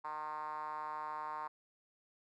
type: tone with band-pass filter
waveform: 5% pulse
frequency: 152.9 Hz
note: D#3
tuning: 30 cents flat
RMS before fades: -42 dBFS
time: 0.04-1.48 s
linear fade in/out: 10 ms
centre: 990 Hz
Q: 6.9
effects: none